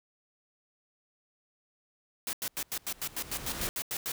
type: noise bursts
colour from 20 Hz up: white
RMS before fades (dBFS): -34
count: 13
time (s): 2.27-4.119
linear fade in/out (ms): 2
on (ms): 61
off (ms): 88
type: noise with exponential growth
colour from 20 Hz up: pink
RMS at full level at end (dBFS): -34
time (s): 2.44-3.69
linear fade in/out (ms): 0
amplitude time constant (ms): 270
effects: none